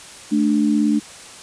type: tone pair together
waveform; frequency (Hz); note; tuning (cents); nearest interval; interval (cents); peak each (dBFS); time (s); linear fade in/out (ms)
sine; 218.3 / 295.2; A3 / D4; -13 / +9; perfect fourth; 522; -17; 0.31-1; 20
effects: white hiss -39 dBFS RMS until 1.42 s + resampled to 22050 Hz